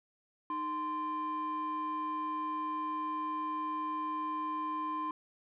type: tone pair together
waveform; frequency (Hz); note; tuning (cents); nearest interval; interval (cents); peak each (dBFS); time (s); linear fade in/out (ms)
sine; 308.7 / 1038.3; D#4 / C6; -14 / -14; octave + major sixth; 2100; -38 / -32; 0.5-5.11; 2
effects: tanh soft clip ceiling -30 dBFS